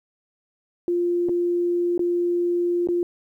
sine tone with dropouts, 349.2 Hz, F4, in tune, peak -19 dBFS, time 0.88-3.03 s, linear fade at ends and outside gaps 1 ms, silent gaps 1.287-1.293 / 1.978-1.993 / 2.873-2.887 s, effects 10-bit

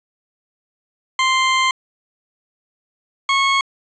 20% pulse tone pair in turn, 1046.5 / 1095.9 Hz, C6 / C#6, 0 / -20 cents, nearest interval minor second, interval 80 cents, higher second, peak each -9 dBFS, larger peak neither, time 1.19-1.71 / 3.29-3.61 s, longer first, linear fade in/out 2 ms, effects resampled to 16000 Hz + 8-bit

